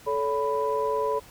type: tone cluster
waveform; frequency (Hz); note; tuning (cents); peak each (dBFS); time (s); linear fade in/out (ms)
sine; 435.7 / 566 / 992; A4 / C#5 / B5; -17 / +36 / +7; -26 / -29 / -27; 0.06-1.2; 20
effects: tanh soft clip ceiling -14 dBFS + pink hiss -50 dBFS RMS until 1.3 s